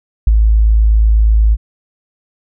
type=tone with ADSR envelope; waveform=sine; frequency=54.1 Hz; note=A1; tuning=29 cents flat; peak=-3 dBFS; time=0.27-1.57 s; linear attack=4 ms; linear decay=20 ms; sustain=-3 dB; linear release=41 ms; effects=none